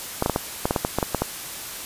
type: clicks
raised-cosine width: 1 ms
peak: -6 dBFS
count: 12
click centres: 0.224 / 0.261 / 0.297 / 0.361 / 0.655 / 0.709 / 0.762 / 0.849 / 0.986 / 1.028 / 1.147 / 1.22 s
effects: white hiss -34 dBFS RMS until 1.85 s + resampled to 32000 Hz